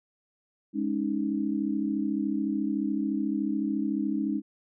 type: chord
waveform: sine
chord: Ab suspended fourth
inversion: none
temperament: equal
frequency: 207.7 / 277.2 / 311.1 Hz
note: Ab3 / Db4 / Eb4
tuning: 0 / 0 / 0 cents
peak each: -30 dBFS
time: 0.73-4.42 s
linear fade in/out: 50 ms
effects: none